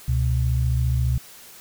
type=tone pair together; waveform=sine; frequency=69.3 / 123.91 Hz; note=C#2 / B2; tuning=0 / +6 cents; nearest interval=minor seventh; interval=1006 cents; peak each=-21 / -21 dBFS; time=0.08-1.18 s; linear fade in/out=5 ms; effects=white hiss -45 dBFS RMS until 1.6 s